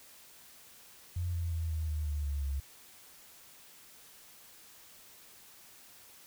sine tone with pitch steps, 87.8 / 84.81 / 81.92 / 79.13 / 76.43 / 73.83 / 71.32 / 68.89 Hz, F2 / E2 / E2 / D#2 / D#2 / D2 / C#2 / C#2, +10 / +50 / -10 / +30 / -30 / +10 / +50 / -10 cents, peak -31 dBFS, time 1.16-2.6 s, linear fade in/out 5 ms, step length 180 ms, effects white hiss -56 dBFS RMS until 6.26 s

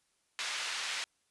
pink band-pass noise, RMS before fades -37 dBFS, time 0.39-1.04 s, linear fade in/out 0 ms, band 1700 to 5500 Hz, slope 12 dB/octave, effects white hiss -75 dBFS RMS until 1.3 s + resampled to 24000 Hz

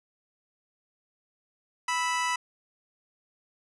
25% pulse tone pair together, 987.8 / 1309.5 Hz, B5 / E6, 0 / -12 cents, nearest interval perfect fourth, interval 488 cents, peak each -23 / -29 dBFS, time 1.88-2.36 s, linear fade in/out 5 ms, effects resampled to 22050 Hz

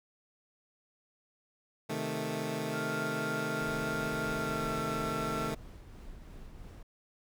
15% pulse chord, A diminished, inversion first, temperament equal, 130.81 / 155.56 / 220 Hz, C3 / Eb3 / A3, 0 / 0 / 0 cents, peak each -34 / -31 / -30 dBFS, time 1.89-5.55 s, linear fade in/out 10 ms
sine tone with pitch glide, 1396.9 to 1353.2 Hz, F6 to E6, 0 to +45 cents, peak -36 dBFS, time 2.72-5.52 s, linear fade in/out 50 ms, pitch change -55 cents, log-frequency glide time 4.32-4.76 s
brown noise with tremolo, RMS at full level -46 dBFS, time 3.61-6.83 s, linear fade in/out 5 ms, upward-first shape triangle, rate 3 Hz, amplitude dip 35%
effects none

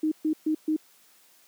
sine tone bursts, 311.1 Hz, D#4, in tune, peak -21 dBFS, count 4, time 0.03-0.764 s, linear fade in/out 5 ms, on 86 ms, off 130 ms, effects white hiss -59 dBFS RMS until 1.47 s + high-pass 200 Hz 12 dB/octave

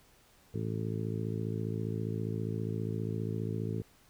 harmonic tone, 54.9 Hz, A1, 3 cents flat, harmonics 2 / 3 / 4 / 5 / 6 / 7 / 8, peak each -35 / -38 / -41 / -44 / -45 / -43 / -43 dBFS, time 0.54-3.82 s, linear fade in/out 5 ms, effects pink hiss -63 dBFS RMS until 4.09 s

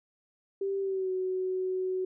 sine tone with pitch glide, 392 to 372.4 Hz, G4 to F#4, 0 to +11 cents, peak -28 dBFS, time 0.61-2.05 s, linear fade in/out 5 ms, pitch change -89 cents, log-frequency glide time 0.8-1.11 s, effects none

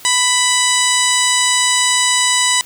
harmonic tone with a mistuned harmonic, 993 Hz, B5, 9 cents sharp, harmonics 1 / 2 / 3 / 4 / 5 / 6 / 7 / 8 / 9, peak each -20 / -19 / -20 / -20 / -24 / -24 / -24 / -18 / -22 dBFS, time 0.05-2.61 s, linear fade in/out 0 ms, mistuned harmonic 4, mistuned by -22 cents, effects white hiss -39 dBFS RMS until 2.65 s

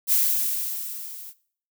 violet noise with level ramp, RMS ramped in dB -18 to -41 dBFS, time 0.07-1.34 s, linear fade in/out 50 ms, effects noise-tail reverb RT60 0.5 s tail -18 dB re dry

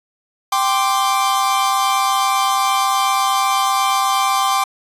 45% pulse chord, G suspended fourth, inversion none, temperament equal, 784 / 1046.5 / 1174.7 Hz, G5 / C6 / D6, 0 / 0 / 0 cents, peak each -19 dBFS, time 0.52-4.64 s, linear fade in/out 5 ms, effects resampled to 32000 Hz

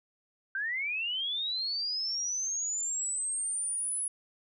sine linear sweep, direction up, 1530 to 10340 Hz, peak -30 dBFS, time 0.55-4.08 s, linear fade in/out 2 ms, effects none

